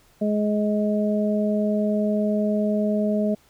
harmonic tone, 210 Hz, G#3, 19 cents sharp, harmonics 1 / 2 / 3, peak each -21 / -28 / -25 dBFS, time 0.21-3.35 s, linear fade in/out 10 ms, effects pink hiss -58 dBFS RMS until 3.49 s

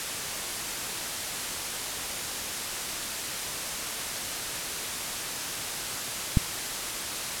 click, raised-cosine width 5 ms, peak -7 dBFS, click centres 6.372 s, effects white hiss -32 dBFS RMS until 7.4 s + low-pass 11000 Hz 12 dB/octave

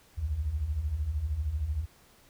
sine beating tone pair, 65.41 / 78.41 Hz, C2 / D#2, 0 / +14 cents, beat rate 13 Hz, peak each -35 / -29 dBFS, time 0.17-1.86 s, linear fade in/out 20 ms, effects pink hiss -60 dBFS RMS until 2.29 s

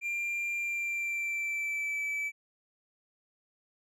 triangle tone with pitch glide, 2384 to 2307 Hz, D7 to D7, +25 to -31 cents, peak -29 dBFS, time 0.01-2.32 s, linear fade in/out 50 ms, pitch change -56 cents, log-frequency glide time 0.56-2.03 s, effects none

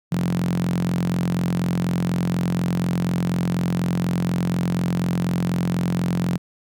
sawtooth tone with high-pass filter, 44.11 Hz, F1, 18 cents sharp, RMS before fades -22 dBFS, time 0.11-6.38 s, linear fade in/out 20 ms, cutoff 160 Hz, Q 9.8, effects none

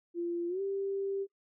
sine tone with pitch glide, 344.2 to 393.1 Hz, F4 to G4, -25 to +5 cents, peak -31 dBFS, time 0.14-1.27 s, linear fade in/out 50 ms, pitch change +230 cents, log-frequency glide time 0.48-0.61 s, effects noise-tail reverb RT60 0.1 s tail -23 dB re dry

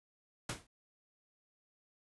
pink noise with exponential decay, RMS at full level -34 dBFS, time 0.49-0.67 s, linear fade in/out 5 ms, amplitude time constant 39 ms, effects resampled to 24000 Hz

